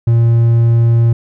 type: tone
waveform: triangle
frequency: 116.4 Hz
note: A#2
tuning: 2 cents flat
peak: -5 dBFS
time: 0.07-1.13 s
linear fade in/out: 5 ms
effects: none